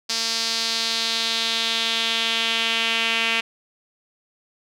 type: tone with band-pass filter sweep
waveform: sawtooth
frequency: 227.4 Hz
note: A#3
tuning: 43 cents flat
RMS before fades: -23 dBFS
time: 0.09-3.41 s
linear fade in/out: 10 ms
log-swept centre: 4900 to 2700 Hz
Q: 3.1
effects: none